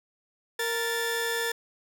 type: tone pair together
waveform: sawtooth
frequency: 464.6 / 1754 Hz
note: A#4 / A6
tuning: -6 / -6 cents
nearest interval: octave + major seventh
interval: 2300 cents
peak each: -26 dBFS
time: 0.59-1.52 s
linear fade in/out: 5 ms
effects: none